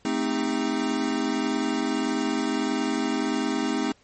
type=chord; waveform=square; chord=A half-diminished seventh; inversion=none; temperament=equal with one note detuned; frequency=220 / 261.6 / 311.1 / 400.5 Hz; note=A3 / C4 / Eb4 / G4; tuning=0 / 0 / 0 / +37 cents; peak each=-31 / -28 / -29 / -33 dBFS; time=0.05-3.92 s; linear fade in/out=2 ms; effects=pink hiss -60 dBFS RMS until 4.03 s + MP3 32 kbps